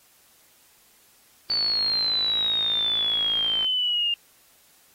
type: click train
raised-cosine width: 0.3 ms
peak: -21 dBFS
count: 119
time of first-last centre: 1.5-3.645 s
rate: 55 Hz
type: exponential sweep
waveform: sine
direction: down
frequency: 4526 to 2802 Hz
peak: -21 dBFS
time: 1.5-4.14 s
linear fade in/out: 2 ms
effects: white hiss -58 dBFS RMS until 4.94 s + AAC 48 kbps